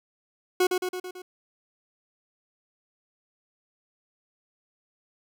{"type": "tone with echo", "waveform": "40% pulse", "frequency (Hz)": 365.6, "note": "F#4", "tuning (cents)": -21, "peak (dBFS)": -18, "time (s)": [0.6, 0.67], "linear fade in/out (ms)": 5, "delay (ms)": 110, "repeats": 5, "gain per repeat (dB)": -4, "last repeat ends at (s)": 1.22, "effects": []}